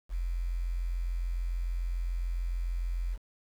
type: tone with quantisation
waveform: sine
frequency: 43.47 Hz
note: F1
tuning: 7 cents flat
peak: -29 dBFS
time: 0.09-3.18 s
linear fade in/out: 50 ms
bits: 9
effects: none